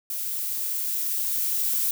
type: noise with level ramp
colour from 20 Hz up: violet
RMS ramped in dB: -30 to -24 dBFS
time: 0.1-1.91 s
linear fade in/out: 2 ms
effects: none